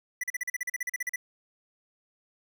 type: tone bursts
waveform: square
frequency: 1975.5 Hz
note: B6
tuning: in tune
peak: -29 dBFS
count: 15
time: 0.21-1.16 s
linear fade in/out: 5 ms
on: 26 ms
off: 40 ms
effects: none